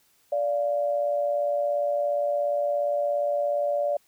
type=tone pair together; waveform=sine; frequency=581 / 698.2 Hz; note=D5 / F5; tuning=-19 / -1 cents; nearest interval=minor third; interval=318 cents; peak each=-23 / -30 dBFS; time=0.32-3.97 s; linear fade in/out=5 ms; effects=white hiss -64 dBFS RMS until 4.07 s